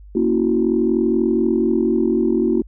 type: chord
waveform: sine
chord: F# dominant seventh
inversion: first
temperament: equal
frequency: 233.1 / 277.2 / 329.6 / 370 Hz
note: A#3 / C#4 / E4 / F#4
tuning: 0 / 0 / 0 / 0 cents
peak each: -19 / -23 / -19 / -19 dBFS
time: 0.15-2.62 s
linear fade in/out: 5 ms
effects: tanh soft clip ceiling -5 dBFS + added 50 Hz sine -38 dBFS peak until 2.67 s